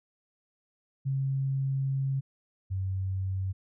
sine tone pair in turn, 135.4 / 95 Hz, C#3 / F#2, -40 / +46 cents, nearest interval tritone, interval 614 cents, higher first, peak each -26 / -28 dBFS, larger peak first, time 1.05-2.21 / 2.7-3.53 s, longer first, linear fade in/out 20 ms, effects none

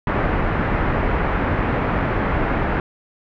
pink low-pass noise, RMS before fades -20 dBFS, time 0.07-2.8 s, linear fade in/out 2 ms, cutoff 2000 Hz, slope 24 dB/octave, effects none

